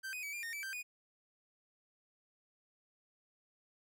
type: tone with pitch steps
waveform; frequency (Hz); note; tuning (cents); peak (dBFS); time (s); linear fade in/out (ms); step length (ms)
45% pulse; 1559 / 2495 / 2281 / 2399 / 1838 / 2311 / 1566 / 2468; G6 / D#7 / C#7 / D7 / A#6 / D7 / G6 / D#7; -10 / +4 / +49 / +36 / -25 / -28 / -2 / -15; -40; 0.03-0.83; 20; 100
effects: none